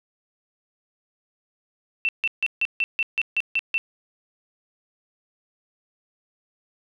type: tone bursts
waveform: sine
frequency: 2684 Hz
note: E7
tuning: 31 cents sharp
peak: -19 dBFS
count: 10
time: 2.05-3.78 s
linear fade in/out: 0 ms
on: 38 ms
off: 150 ms
effects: none